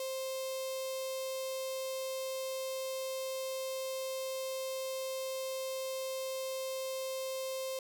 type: tone with notch filter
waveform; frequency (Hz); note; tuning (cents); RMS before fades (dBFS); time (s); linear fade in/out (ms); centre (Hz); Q
sawtooth; 526; C5; +9; -38; 0-7.79; 2; 1500; 0.54
effects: 12-bit